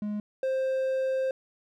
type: tone pair in turn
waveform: triangle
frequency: 208.9 / 526.4 Hz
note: G#3 / C5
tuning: +10 / +10 cents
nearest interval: octave + major third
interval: 1600 cents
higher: second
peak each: -27 / -23 dBFS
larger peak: second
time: 0.02-0.2 / 0.43-1.31 s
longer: second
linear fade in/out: 2 ms
effects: none